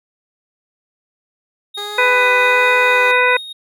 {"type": "tone with tremolo", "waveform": "triangle", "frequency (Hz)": 3729, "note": "A#7", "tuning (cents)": 0, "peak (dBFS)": -23, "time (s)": [1.74, 3.53], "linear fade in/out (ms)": 10, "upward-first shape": "sine", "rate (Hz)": 4.5, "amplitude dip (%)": 45}
{"type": "tone with vibrato", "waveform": "15% pulse", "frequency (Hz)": 408.8, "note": "G#4", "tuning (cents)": -27, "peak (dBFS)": -20, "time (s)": [1.77, 3.12], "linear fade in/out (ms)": 10, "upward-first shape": "triangle", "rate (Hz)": 1.3, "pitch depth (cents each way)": 45}
{"type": "harmonic tone", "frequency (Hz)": 497.6, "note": "B4", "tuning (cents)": 13, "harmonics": [1, 2, 3, 4, 5], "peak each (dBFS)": [-17, -17, -17, -17, -17], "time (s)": [1.98, 3.37], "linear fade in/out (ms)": 5}
{"effects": []}